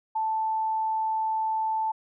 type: tone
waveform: sine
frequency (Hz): 880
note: A5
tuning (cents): 0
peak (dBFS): -24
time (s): 0.15-1.92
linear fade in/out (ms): 10
effects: none